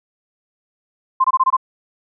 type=tone bursts; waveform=sine; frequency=1046.5 Hz; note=C6; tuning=in tune; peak=-10 dBFS; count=6; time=1.2-1.568 s; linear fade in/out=10 ms; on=43 ms; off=22 ms; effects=none